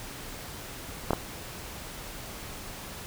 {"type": "clicks", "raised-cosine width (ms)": 1, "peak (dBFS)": -10, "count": 2, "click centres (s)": [1.107, 1.133], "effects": ["pink hiss -41 dBFS RMS until 3.06 s"]}